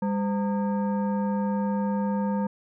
sine tone with frequency modulation, 200.8 Hz, G3, 42 cents sharp, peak -23 dBFS, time 0.02-2.47 s, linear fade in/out 5 ms, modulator 714 Hz, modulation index 0.71, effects none

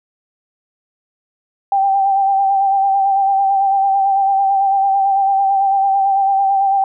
sine tone with vibrato, 784 Hz, G5, in tune, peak -11 dBFS, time 1.72-6.84 s, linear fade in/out 2 ms, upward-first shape sine, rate 9 Hz, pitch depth 30 cents each way, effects none

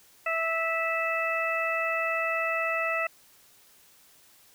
harmonic tone, 656 Hz, E5, 9 cents flat, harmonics 1 / 2 / 3 / 4, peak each -31 / -31 / -31 / -31 dBFS, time 0.26-3.07 s, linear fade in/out 5 ms, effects white hiss -58 dBFS RMS until 4.54 s

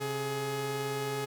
sawtooth tone pair together, 134.12 / 420.9 Hz, C3 / G#4, +43 / +23 cents, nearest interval octave + minor sixth, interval 1980 cents, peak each -33 / -29 dBFS, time 0-1.26 s, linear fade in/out 20 ms, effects none

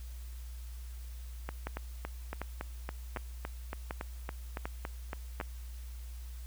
two click trains, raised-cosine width 0.5 ms, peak -22 / -21 dBFS, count 15 / 6, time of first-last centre 1.49-5.412 / 1.67-5.401 s, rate 3.57 / 1.34 Hz, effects added 60 Hz sine -41 dBFS peak until 6.46 s + white hiss -58 dBFS RMS until 6.46 s

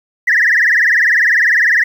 sine tone with vibrato, 1823 Hz, A#6, 39 cents flat, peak -7 dBFS, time 0.27-1.84 s, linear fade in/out 10 ms, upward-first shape triangle, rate 20 Hz, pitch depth 200 cents each way, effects tanh soft clip ceiling -4 dBFS + 7-bit

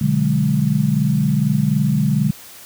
sine chord, G# half-diminished seventh, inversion first, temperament equal with one note detuned, 123.47 / 147.43 / 185 / 207.7 Hz, B2 / D3 / F#3 / G#3, 0 / +7 / 0 / 0 cents, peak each -23 / -17 / -22 / -19 dBFS, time 0.01-2.31 s, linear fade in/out 5 ms, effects white hiss -40 dBFS RMS until 2.65 s

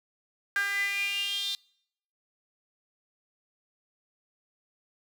sawtooth tone with high-pass filter sweep, 400 Hz, G4, 35 cents sharp, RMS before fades -30 dBFS, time 0.56-1.55 s, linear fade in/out 0 ms, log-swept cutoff 1600 to 3800 Hz, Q 9.6, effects noise-tail reverb RT60 0.7 s tail -25 dB re dry

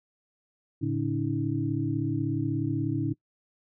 sine tone cluster, 111.7 / 143.8 / 283.2 / 319.6 Hz, A2 / D3 / C#4 / D#4, +27 / -36 / +37 / +47 cents, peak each -31 dBFS, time 0.81-3.14 s, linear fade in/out 20 ms, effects noise-tail reverb RT60 0.1 s tail -21 dB re dry

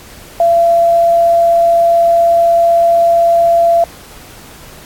sine tone with quantisation, 679 Hz, F5, 49 cents flat, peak -6 dBFS, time 0.4-3.84 s, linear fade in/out 2 ms, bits 6, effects pink hiss -36 dBFS RMS until 4.85 s + AAC 64 kbps

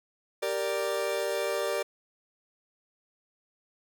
40% pulse chord, G minor, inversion none, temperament equal, 392 / 466.2 / 587.3 Hz, G4 / Bb4 / D5, 0 / 0 / 0 cents, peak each -33 / -32 / -30 dBFS, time 0.42-1.83 s, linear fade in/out 10 ms, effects none

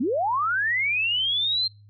sine linear sweep, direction up, 207.8 to 4186 Hz, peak -21 dBFS, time 0-1.68 s, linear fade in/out 10 ms, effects noise-tail reverb RT60 0.3 s tail -25 dB re dry + added 103 Hz sine -48 dBFS peak until 1.89 s

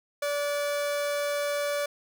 40% pulse tone pair together, 578 / 1456.5 Hz, D5 / F#6, -28 / -28 cents, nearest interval octave + major third, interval 1600 cents, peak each -26 / -38 dBFS, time 0.22-1.86 s, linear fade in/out 5 ms, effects none

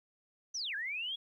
sine linear two-way sweep, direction down then up, 6170 to 1568 to 3372 Hz, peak -35 dBFS, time 0.54-1.16 s, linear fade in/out 10 ms, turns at 0.75 s, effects 12-bit

